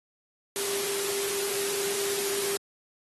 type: tone in noise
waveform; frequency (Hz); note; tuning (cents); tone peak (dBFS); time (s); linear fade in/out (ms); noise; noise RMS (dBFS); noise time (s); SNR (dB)
sine; 399.5; G4; +33; -32; 0.56-2.57; 0; white; -31; 0.56-2.57; -4
effects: high-pass 150 Hz 12 dB/octave + AAC 32 kbps